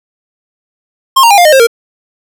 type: tone with pitch steps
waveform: square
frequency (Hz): 1066 / 928 / 807.9 / 703.3 / 612.3 / 533 / 464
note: C6 / A#5 / G#5 / F5 / D#5 / C5 / A#4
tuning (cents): +32 / -8 / -48 / +12 / -28 / +32 / -8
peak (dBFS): -3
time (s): 1.16-1.671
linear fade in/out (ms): 10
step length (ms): 73
effects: none